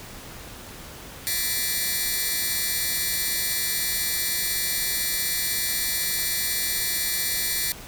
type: tone cluster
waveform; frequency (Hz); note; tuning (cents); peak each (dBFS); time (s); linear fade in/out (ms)
5% pulse; 1732 / 1895 / 2018 / 2335 / 4338; A6 / A#6 / B6 / D7 / C#8; -28 / +28 / +37 / -11 / -38; -21; 1.27-7.72; 0
effects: pink hiss -41 dBFS RMS until 7.87 s